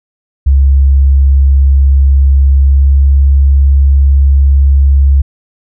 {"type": "tone with pitch glide", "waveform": "sine", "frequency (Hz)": [68.3, 68.89], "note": ["C#2", "C#2"], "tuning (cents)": [-25, -10], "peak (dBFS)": -3, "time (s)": [0.46, 5.22], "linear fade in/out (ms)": 10, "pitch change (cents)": 15, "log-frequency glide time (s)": [2.61, 2.97], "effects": []}